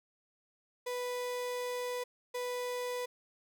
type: tone bursts at uneven times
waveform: 35% pulse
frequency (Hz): 493.9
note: B4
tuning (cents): 0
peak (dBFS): -33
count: 2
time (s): 0.86-2.04 / 2.34-3.06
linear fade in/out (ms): 10
effects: none